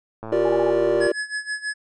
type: click train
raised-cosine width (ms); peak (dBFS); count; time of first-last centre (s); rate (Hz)
1; -20; 94; 0.23-1.068; 111
type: chord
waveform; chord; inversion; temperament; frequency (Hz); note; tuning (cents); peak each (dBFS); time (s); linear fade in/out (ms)
triangle; G minor seventh; third; equal with one note detuned; 349.2 / 386.8 / 466.2 / 587.3; F4 / G4 / Bb4 / D5; 0 / -23 / 0 / 0; -21 / -21 / -22 / -20; 0.32-1.12; 5
type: tone bursts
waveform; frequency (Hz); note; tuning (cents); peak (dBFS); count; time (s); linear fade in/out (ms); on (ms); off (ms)
sine; 830.6; G#5; 0; -26; 4; 0.45-0.704; 2; 41; 30
type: tone with tremolo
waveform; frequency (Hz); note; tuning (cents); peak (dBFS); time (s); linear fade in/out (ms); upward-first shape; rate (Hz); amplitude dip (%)
square; 1699; G#6; +39; -24; 1-1.74; 20; sine; 6.2; 85
effects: resampled to 24000 Hz